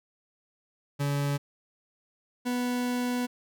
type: tone pair in turn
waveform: 40% pulse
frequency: 142.5 / 246.5 Hz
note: C#3 / B3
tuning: +48 / -3 cents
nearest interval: major sixth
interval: 949 cents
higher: second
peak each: -25 / -26 dBFS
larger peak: first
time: 0.99-1.38 / 2.45-3.27 s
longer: second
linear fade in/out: 20 ms
effects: none